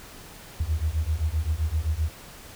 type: beating tone pair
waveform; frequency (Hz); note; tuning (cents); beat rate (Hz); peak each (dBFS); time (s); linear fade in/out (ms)
sine; 74.6 / 82.3; D2 / E2; +28 / -2; 7.7; -26; 0.6-2.1; 5
effects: pink hiss -45 dBFS RMS until 2.55 s